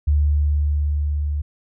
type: tone with level ramp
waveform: sine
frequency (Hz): 73.6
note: D2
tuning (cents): +4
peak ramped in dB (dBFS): -13 to -20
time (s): 0.07-1.42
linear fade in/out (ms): 10
effects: none